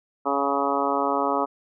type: harmonic tone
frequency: 140 Hz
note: C#3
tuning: 18 cents sharp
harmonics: 2 / 3 / 4 / 5 / 6 / 7 / 8 / 9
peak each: -29 / -29 / -29 / -29 / -29 / -29 / -29 / -29 dBFS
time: 0.25-1.46 s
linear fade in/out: 20 ms
effects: none